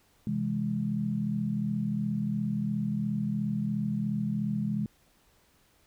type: chord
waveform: sine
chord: C augmented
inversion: none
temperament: equal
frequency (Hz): 130.81 / 164.81 / 207.7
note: C3 / E3 / G#3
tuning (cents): 0 / 0 / 0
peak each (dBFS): -34 / -34 / -29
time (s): 0.27-4.86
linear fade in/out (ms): 2
effects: pink hiss -65 dBFS RMS until 5.86 s